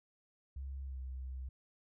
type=tone with pitch glide; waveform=sine; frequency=67.6 to 64.81 Hz; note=C#2 to C2; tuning=-43 to -16 cents; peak=-40 dBFS; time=0.56-1.49 s; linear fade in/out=5 ms; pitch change=-73 cents; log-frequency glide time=0.85-0.98 s; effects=none